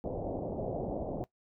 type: low-pass noise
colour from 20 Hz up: white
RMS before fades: -36 dBFS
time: 0.04-1.24 s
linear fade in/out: 0 ms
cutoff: 730 Hz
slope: 48 dB/octave
effects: noise-tail reverb RT60 0.1 s tail -18 dB re dry